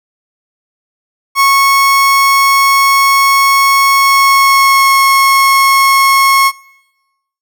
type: tone with pitch glide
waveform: 30% pulse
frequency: 1100 to 1091.1 Hz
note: C#6 to C#6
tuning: -14 to -28 cents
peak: -3 dBFS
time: 1.35-6.52 s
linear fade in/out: 50 ms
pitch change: -14 cents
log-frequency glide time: 3.94-4.91 s
effects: noise-tail reverb RT60 1.0 s tail -24 dB re dry